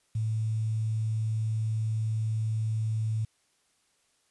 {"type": "tone with quantisation", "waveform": "sine", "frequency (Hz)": 110, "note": "A2", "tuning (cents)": 0, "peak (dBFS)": -26, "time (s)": [0.15, 3.25], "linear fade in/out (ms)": 5, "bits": 9, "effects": ["white hiss -70 dBFS RMS until 4.3 s", "resampled to 24000 Hz"]}